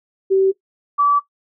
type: tone pair in turn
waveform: sine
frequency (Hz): 384.6 / 1152.5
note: G4 / D6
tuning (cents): -33 / -33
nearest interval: octave + perfect fifth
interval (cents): 1900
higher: second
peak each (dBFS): -11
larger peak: neither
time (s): 0.3-0.52 / 0.98-1.2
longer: neither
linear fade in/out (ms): 20
effects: noise-tail reverb RT60 0.1 s tail -17 dB re dry